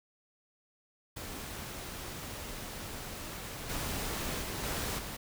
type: noise with level steps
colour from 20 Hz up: pink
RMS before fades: -42 / -36 / -38 / -35 / -41 dBFS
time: 1.16-5.17 s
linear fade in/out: 10 ms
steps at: 3.69 / 4.41 / 4.63 / 4.98 s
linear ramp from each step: 10 ms
effects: none